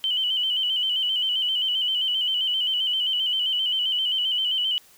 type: tone with vibrato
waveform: sine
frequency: 3025 Hz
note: F#7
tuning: 38 cents sharp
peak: -21 dBFS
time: 0.04-4.78 s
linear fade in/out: 0 ms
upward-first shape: square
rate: 7.6 Hz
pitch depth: 44 cents each way
effects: white hiss -54 dBFS RMS until 4.97 s